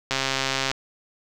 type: click train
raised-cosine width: 0.2 ms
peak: -6 dBFS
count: 82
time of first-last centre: 0.11-0.714 s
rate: 134 Hz
effects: none